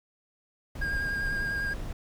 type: noise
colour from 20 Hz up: brown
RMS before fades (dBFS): -35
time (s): 0.75-1.93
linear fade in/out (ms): 5
type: tone with vibrato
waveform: triangle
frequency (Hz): 1618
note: G#6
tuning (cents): -46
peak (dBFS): -27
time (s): 0.81-1.74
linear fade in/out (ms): 10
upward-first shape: triangle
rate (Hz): 10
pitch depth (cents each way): 20
effects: none